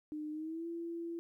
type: tone with pitch glide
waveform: sine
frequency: 303.8 to 337.1 Hz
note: D#4 to E4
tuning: -41 to +39 cents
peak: -38 dBFS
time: 0.12-1.19 s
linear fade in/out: 0 ms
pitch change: +180 cents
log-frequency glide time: 0.31-0.67 s
effects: 13-bit